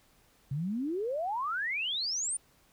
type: exponential sweep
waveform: sine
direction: up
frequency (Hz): 130.81 to 9470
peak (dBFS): -30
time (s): 0.51-2.37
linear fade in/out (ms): 5
effects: pink hiss -65 dBFS RMS until 2.72 s